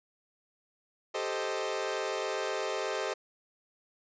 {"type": "chord", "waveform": "sawtooth", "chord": "A half-diminished seventh", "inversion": "third", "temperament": "equal", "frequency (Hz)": [392, 440, 523.3, 622.3], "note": ["G4", "A4", "C5", "Eb5"], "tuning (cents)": [0, 0, 0, 0], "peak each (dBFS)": -33, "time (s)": [1.14, 3.14], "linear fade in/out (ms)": 10, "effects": ["resampled to 16000 Hz"]}